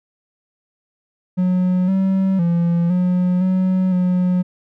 triangle tone with pitch steps, 182.4 / 191.4 / 170.7 / 180.5 / 186.1 / 181 Hz, F#3 / G3 / F3 / F#3 / F#3 / F#3, -24 / -41 / -39 / -43 / +10 / -38 cents, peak -12 dBFS, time 1.37-4.43 s, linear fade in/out 20 ms, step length 510 ms, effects none

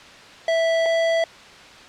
square tone pair in turn, 658 / 660.5 Hz, E5 / E5, -3 / +3 cents, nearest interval unison, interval 6 cents, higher second, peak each -18 dBFS, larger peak neither, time 0.48-0.86 / 0.86-1.24 s, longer neither, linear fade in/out 2 ms, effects white hiss -43 dBFS RMS until 1.88 s + low-pass 4000 Hz 12 dB/octave

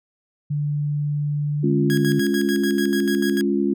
sine tone with pitch glide, 146.83 to 147.85 Hz, D3 to D3, 0 to +12 cents, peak -20 dBFS, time 0.5-2.2 s, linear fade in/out 10 ms, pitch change +12 cents, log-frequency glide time 1.39-1.78 s
sine chord, Db major, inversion second, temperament equal, 207.7 / 277.2 / 349.2 Hz, Ab3 / Db4 / F4, 0 / 0 / 0 cents, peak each -22 dBFS, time 1.63-3.74 s, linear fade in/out 10 ms
sawtooth tone with tremolo, 1649 Hz, G#6, 13 cents flat, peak -22 dBFS, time 1.9-3.41 s, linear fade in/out 0 ms, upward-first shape square, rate 6.8 Hz, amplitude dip 75%
effects none

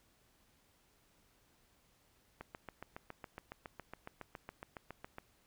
click train, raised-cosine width 0.5 ms, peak -30 dBFS, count 21, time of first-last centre 2.41-5.184 s, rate 7.21 Hz, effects pink hiss -71 dBFS RMS until 5.46 s

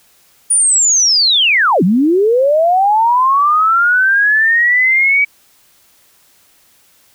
sine linear two-way sweep, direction down then up, 9640 to 164.2 to 2286 Hz, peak -8 dBFS, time 0.5-5.25 s, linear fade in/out 10 ms, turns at 1.83 s, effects white hiss -51 dBFS RMS until 7.14 s

